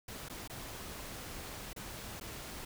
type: noise with dropouts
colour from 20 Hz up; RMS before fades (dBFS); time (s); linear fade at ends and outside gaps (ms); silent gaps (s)
pink; -45; 0.08-2.65; 5; 0.286-0.297 / 0.477-0.497 / 1.732-1.762 / 2.2-2.21
effects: none